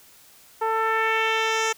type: tone with low-pass filter sweep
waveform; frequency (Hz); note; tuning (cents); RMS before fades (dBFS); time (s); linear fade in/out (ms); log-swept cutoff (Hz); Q
10% pulse; 444.9; A4; +19; -23; 0.61-1.73; 10; 960 to 7000; 1.6
effects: white hiss -52 dBFS RMS until 1.77 s